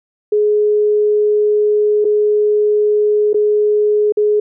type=tone with dropouts; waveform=sine; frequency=420 Hz; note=G#4; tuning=19 cents sharp; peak=-10 dBFS; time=0.32-4.4 s; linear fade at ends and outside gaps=5 ms; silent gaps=2.045-2.05 / 3.332-3.343 / 4.123-4.171 s; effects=none